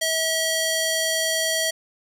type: tone with band-pass filter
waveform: square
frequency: 645 Hz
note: E5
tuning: 38 cents flat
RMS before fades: -23 dBFS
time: 0.01-1.71 s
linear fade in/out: 10 ms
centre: 6300 Hz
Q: 0.54
effects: none